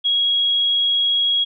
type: tone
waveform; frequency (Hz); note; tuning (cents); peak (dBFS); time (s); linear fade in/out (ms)
sine; 3309; G#7; -7; -15; 0.04-1.45; 20
effects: none